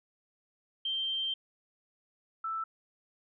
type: tone pair in turn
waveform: sine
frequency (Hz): 3145 / 1322.3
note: G7 / E6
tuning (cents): +5 / +5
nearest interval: octave + minor third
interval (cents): 1500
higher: first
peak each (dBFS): -30 / -32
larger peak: first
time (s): 0.85-1.34 / 2.44-2.64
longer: first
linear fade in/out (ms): 5
effects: none